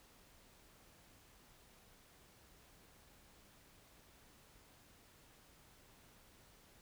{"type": "silence", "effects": ["pink hiss -65 dBFS RMS until 6.81 s"]}